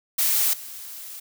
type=noise with level steps; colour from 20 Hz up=blue; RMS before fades=-21 / -38 dBFS; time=0.18-1.2 s; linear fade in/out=10 ms; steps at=0.53 s; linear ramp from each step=5 ms; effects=none